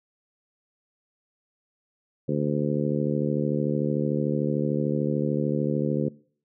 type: harmonic tone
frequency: 73.42 Hz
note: D2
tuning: in tune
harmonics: 2 / 3 / 4 / 5 / 6 / 7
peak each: -27 / -29 / -30 / -31 / -32 / -32 dBFS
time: 2.28-6.09 s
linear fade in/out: 10 ms
effects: noise-tail reverb RT60 0.5 s tail -22 dB re dry